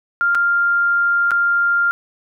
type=tone with dropouts; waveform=sine; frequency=1396.9 Hz; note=F6; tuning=in tune; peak=-13 dBFS; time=0.21-1.91 s; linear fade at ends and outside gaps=0 ms; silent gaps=0.348-0.352 / 1.308-1.316 s; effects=none